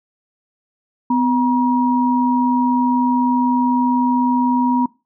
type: tone pair together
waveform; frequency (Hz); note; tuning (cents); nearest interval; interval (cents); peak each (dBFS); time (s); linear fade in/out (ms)
sine; 251.7 / 954; B3 / A#5; +33 / +40; octave + major seventh; 2307; -15 / -17; 1.1-4.86; 5
effects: noise-tail reverb RT60 0.3 s tail -23 dB re dry